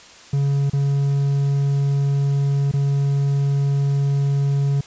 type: tone with dropouts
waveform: triangle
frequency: 140 Hz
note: C#3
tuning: 18 cents sharp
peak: -14 dBFS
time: 0.33-4.81 s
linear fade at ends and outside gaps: 5 ms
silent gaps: 0.699-0.732 / 2.715-2.736 s
effects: white hiss -44 dBFS RMS until 4.86 s + resampled to 16000 Hz